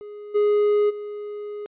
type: tone with level steps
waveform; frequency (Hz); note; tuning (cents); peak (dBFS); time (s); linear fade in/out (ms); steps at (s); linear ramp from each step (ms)
triangle; 415.6; G#4; +1; -33 / -14 / -28; 0.01-1.66; 0; 0.34 / 0.89; 20
effects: resampled to 8000 Hz